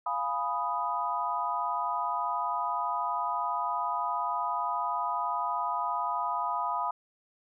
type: chord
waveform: sine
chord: F half-diminished seventh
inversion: none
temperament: equal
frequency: 698.5 / 830.6 / 987.8 / 1244.5 Hz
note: F5 / Ab5 / Cb6 / Eb6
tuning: 0 / 0 / 0 / 0 cents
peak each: -36 / -36 / -31 / -33 dBFS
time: 0.06-6.91 s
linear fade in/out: 5 ms
effects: none